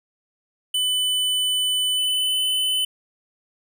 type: tone with pitch glide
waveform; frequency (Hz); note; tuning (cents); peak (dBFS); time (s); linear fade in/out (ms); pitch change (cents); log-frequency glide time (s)
square; 3000 to 3019; F#7 to F#7; +23 to +34; -20; 0.74-2.85; 5; +11; 1.94-2.41
effects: none